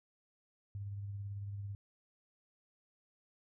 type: tone with tremolo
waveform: sine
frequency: 100.5 Hz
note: G2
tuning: 44 cents sharp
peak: -38 dBFS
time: 0.75-1.75 s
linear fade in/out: 0 ms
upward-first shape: triangle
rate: 18 Hz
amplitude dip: 35%
effects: none